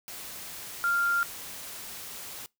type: tone in noise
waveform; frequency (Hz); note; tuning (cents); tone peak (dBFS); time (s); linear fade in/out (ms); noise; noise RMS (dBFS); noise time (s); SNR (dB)
sine; 1393; F6; -5; -23; 0.84-1.23; 0; white; -41; 0.08-2.46; +15
effects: noise-tail reverb RT60 0.2 s tail -24 dB re dry